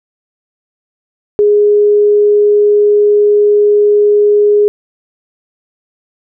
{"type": "tone", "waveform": "sine", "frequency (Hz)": 414.7, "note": "G#4", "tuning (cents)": -3, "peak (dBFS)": -5, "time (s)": [1.39, 4.68], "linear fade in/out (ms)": 0, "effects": []}